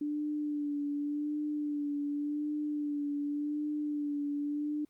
sine tone with vibrato, 293.7 Hz, D4, in tune, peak -31 dBFS, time 0.01-4.85 s, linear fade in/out 5 ms, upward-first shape sine, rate 0.88 Hz, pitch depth 31 cents each way, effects pink hiss -75 dBFS RMS until 4.89 s

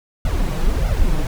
brown noise with flanger, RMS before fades -17 dBFS, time 0.25-1.27 s, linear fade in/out 2 ms, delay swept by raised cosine 1.4 to 6.5 ms, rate 1.6 Hz, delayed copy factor +1, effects none

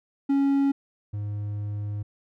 triangle tone pair in turn, 277.2 / 103.47 Hz, C#4 / G#2, 0 / -6 cents, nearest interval octave + perfect fourth, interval 1706 cents, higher first, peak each -17 / -26 dBFS, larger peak first, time 0.29-0.72 / 1.13-2.03 s, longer second, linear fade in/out 10 ms, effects none

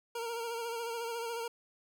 25% pulse tone with vibrato, 464.4 Hz, A#4, 7 cents flat, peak -32 dBFS, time 0.15-1.48 s, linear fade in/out 5 ms, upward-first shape sine, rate 14 Hz, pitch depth 39 cents each way, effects none

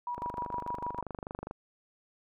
sine tone with tremolo, 969 Hz, B5, 33 cents flat, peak -32 dBFS, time 0.07-1.01 s, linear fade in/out 2 ms, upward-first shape square, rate 6.6 Hz, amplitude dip 65%
click train, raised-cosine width 1 ms, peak -24 dBFS, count 34, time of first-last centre 0.18-1.511 s, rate 24.8 Hz
effects none

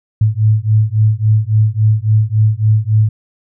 sine beating tone pair, 106.5 / 110.1 Hz, G#2 / A2, +44 / +2 cents, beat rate 3.6 Hz, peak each -12 dBFS, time 0.21-3.09 s, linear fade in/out 5 ms, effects none

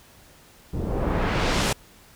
pink noise with low-pass filter sweep, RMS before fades -24 dBFS, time 0.73-1.73 s, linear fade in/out 5 ms, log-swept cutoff 280 to 11000 Hz, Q 0.76, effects pink hiss -52 dBFS RMS until 2.15 s

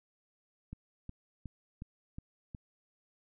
click train, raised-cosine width 5 ms, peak -30 dBFS, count 6, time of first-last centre 0.73-2.548 s, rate 2.75 Hz, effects none

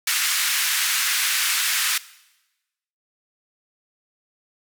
pink band-pass noise, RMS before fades -22 dBFS, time 0.07-1.98 s, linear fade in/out 5 ms, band 1500 to 16000 Hz, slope 24 dB/octave, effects noise-tail reverb RT60 1.0 s tail -19 dB re dry

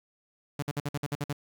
sawtooth tone bursts, 144.8 Hz, D3, 24 cents flat, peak -25 dBFS, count 9, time 0.59-1.329 s, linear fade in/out 5 ms, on 35 ms, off 53 ms, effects 10-bit

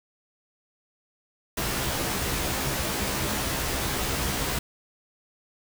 pink noise with comb filter, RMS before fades -28 dBFS, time 1.57-4.59 s, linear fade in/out 5 ms, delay 15 ms, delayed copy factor +1, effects none

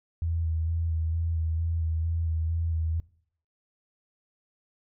sine tone with vibrato, 81.8 Hz, E2, 13 cents flat, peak -25 dBFS, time 0.22-3 s, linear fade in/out 0 ms, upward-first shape square, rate 2.2 Hz, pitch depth 24 cents each way, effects noise-tail reverb RT60 0.6 s tail -21 dB re dry

